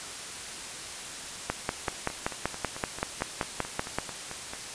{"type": "two click trains", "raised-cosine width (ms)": 0.5, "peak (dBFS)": [-22, -11], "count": [13, 14], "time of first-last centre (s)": [[1.88, 4.535], [1.5, 3.986]], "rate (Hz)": [4.52, 5.23], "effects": ["white hiss -39 dBFS RMS until 4.74 s", "resampled to 22050 Hz"]}